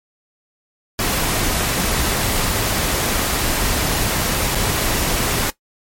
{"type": "noise with dropouts", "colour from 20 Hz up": "pink", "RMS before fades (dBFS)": -19, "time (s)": [0.99, 5.5], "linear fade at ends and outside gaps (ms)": 0, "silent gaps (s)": [4.548, 4.554], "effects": ["noise-tail reverb RT60 0.1 s tail -17 dB re dry", "MP3 64 kbps"]}